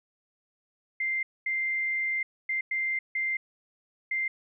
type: tone bursts at uneven times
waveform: sine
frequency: 2092 Hz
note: C7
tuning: 1 cent flat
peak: -26 dBFS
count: 6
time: 1-1.23 / 1.46-2.23 / 2.49-2.61 / 2.71-2.99 / 3.15-3.37 / 4.11-4.28 s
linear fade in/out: 5 ms
effects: none